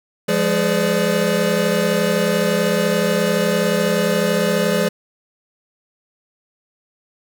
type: tone cluster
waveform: square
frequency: 174.3 / 206 / 418.1 / 507 / 584 Hz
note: F3 / G#3 / G#4 / B4 / D5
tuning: -3 / -14 / +12 / +45 / -10 cents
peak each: -23 dBFS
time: 0.28-4.89 s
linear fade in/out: 10 ms
effects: none